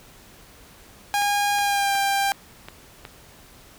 sawtooth tone with pitch glide, 815 to 793.2 Hz, G#5 to G5, -33 to +20 cents, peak -16 dBFS, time 1.14-2.32 s, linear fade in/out 0 ms, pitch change -47 cents, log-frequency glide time 1.56-1.94 s
click train, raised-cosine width 0.3 ms, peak -20 dBFS, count 6, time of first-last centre 1.22-3.052 s, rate 2.73 Hz
effects pink hiss -49 dBFS RMS until 3.78 s

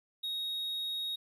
triangle tone, 3760 Hz, A#7, 14 cents sharp, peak -32 dBFS, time 0.23-1.16 s, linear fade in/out 10 ms, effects 12-bit

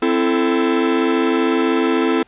45% pulse chord, A minor, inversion first, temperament equal with one note detuned, 261.6 / 334 / 440 Hz, C4 / E4 / A4, 0 / +23 / 0 cents, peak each -19 / -18 / -20 dBFS, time 0.02-2.23 s, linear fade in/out 5 ms, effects pink hiss -54 dBFS RMS until 2.27 s + resampled to 8000 Hz

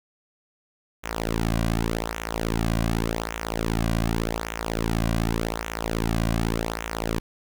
sawtooth tone with flanger, 56 Hz, A1, 31 cents sharp, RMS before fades -26 dBFS, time 1.03-7.2 s, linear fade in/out 20 ms, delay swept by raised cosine 0.21 to 2.31 ms, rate 0.86 Hz, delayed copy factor -0.85, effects 9-bit

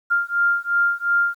sine beating tone pair, 1396.9 / 1399.7 Hz, F6 / F6, 0 / +3 cents, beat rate 2.8 Hz, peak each -20 / -20 dBFS, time 0.1-1.35 s, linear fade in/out 20 ms, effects 9-bit

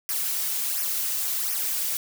blue noise with flanger, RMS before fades -27 dBFS, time 0.09-1.97 s, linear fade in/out 0 ms, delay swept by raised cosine 0.25 to 4.35 ms, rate 1.4 Hz, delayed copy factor -0.8, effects none

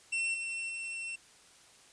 45% pulse tone with level steps, 2703 Hz, E7, 43 cents sharp, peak -30 / -35 / -37 dBFS, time 0.12-1.16 s, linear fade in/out 10 ms, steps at 0.34 / 0.69 s, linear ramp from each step 2 ms, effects white hiss -59 dBFS RMS until 1.92 s + resampled to 22050 Hz

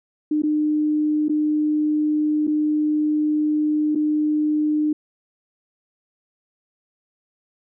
sine tone with dropouts, 302.9 Hz, D#4, 46 cents flat, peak -17 dBFS, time 0.31-4.93 s, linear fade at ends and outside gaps 5 ms, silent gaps 0.421-0.434 / 1.284-1.294 / 2.47-2.476 / 3.95-3.956 s, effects none

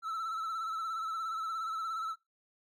triangle tone with vibrato, 1318.5 Hz, E6, in tune, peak -32 dBFS, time 0.02-2.16 s, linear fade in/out 50 ms, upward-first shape sine, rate 17 Hz, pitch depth 48 cents each way, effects noise-tail reverb RT60 0.2 s tail -23 dB re dry

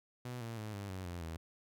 sawtooth tone with pitch steps, 123.47 / 115.2 / 107.49 / 100.29 / 93.57 / 87.31 / 81.46 Hz, B2 / A#2 / A2 / G2 / F#2 / F2 / E2, 0 / -20 / -40 / +40 / +20 / 0 / -20 cents, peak -37 dBFS, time 0.25-1.37 s, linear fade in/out 5 ms, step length 160 ms, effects none

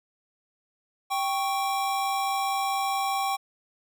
square tone pair together, 784 / 1108.7 Hz, G5 / C#6, 0 / 0 cents, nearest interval tritone, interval 600 cents, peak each -27 / -31 dBFS, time 1.1-3.37 s, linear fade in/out 20 ms, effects none

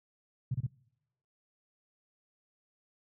sine tone bursts, 126.8 Hz, B2, 46 cents sharp, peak -28 dBFS, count 3, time 0.51-0.665 s, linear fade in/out 5 ms, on 33 ms, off 28 ms, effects noise-tail reverb RT60 0.9 s tail -26 dB re dry + high-pass 60 Hz 12 dB/octave

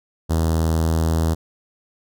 sawtooth tone with notch filter, 81 Hz, E2, 30 cents flat, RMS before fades -19 dBFS, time 0.29-1.35 s, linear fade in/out 20 ms, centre 2300 Hz, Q 0.65, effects none

